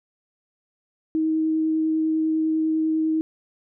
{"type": "tone with vibrato", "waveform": "sine", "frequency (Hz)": 316.5, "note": "D#4", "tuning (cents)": 30, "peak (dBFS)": -19, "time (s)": [1.15, 3.21], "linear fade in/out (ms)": 0, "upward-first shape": "triangle", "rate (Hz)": 10, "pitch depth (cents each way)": 9, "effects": []}